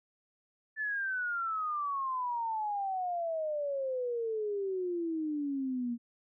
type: exponential sweep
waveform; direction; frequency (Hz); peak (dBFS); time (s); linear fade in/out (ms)
sine; down; 1760 to 233.1; -31; 0.76-5.98; 50
effects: none